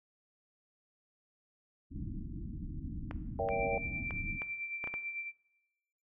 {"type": "low-pass noise", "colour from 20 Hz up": "pink", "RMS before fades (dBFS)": -41, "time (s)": [1.9, 4.4], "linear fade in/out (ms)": 50, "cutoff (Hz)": 320, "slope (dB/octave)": 96}
{"type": "clicks", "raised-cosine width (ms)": 0.5, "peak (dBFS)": -26, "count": 7, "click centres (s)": [3.111, 3.488, 4.108, 4.419, 4.841, 4.874, 4.94]}
{"type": "chord", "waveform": "sine", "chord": "A# diminished seventh", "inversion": "none", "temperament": "equal with one note detuned", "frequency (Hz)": [466.2, 563.4, 659.3, 784], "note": ["A#4", "C#5", "E5", "G5"], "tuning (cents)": [0, 28, 0, 0], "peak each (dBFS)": -36, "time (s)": [3.39, 3.78], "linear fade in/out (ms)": 2}
{"type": "tone with tremolo", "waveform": "sine", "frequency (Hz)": 2349, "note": "D7", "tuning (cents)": 0, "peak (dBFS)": -36, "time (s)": [3.49, 5.32], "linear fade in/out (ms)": 50, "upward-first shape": "sine", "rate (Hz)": 9, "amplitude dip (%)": 60}
{"effects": ["noise-tail reverb RT60 0.9 s tail -17 dB re dry"]}